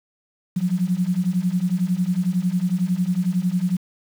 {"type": "beating tone pair", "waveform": "sine", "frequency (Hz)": [174.61, 185.61], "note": ["F3", "F#3"], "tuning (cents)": [0, 6], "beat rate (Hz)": 11, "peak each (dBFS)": [-22, -21], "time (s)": [0.56, 3.77], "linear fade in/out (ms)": 10, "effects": ["7-bit"]}